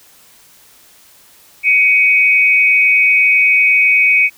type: tone pair together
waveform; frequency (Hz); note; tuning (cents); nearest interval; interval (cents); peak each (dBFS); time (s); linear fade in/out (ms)
sine; 2243 / 2511; C#7 / D#7; +20 / +15; major second; 195; -10 / -11; 1.63-4.3; 50
effects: white hiss -46 dBFS RMS until 4.37 s